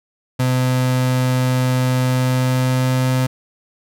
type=tone with pitch glide; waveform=35% pulse; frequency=127.5 to 128.83 Hz; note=C3 to C3; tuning=-44 to -26 cents; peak=-13 dBFS; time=0.39-3.27 s; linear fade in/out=10 ms; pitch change=+18 cents; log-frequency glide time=2-3.11 s; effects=none